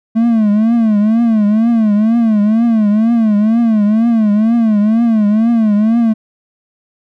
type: tone with vibrato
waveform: triangle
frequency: 220 Hz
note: A3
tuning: in tune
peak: -6 dBFS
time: 0.15-6.14 s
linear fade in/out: 20 ms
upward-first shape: triangle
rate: 2.1 Hz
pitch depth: 140 cents each way
effects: none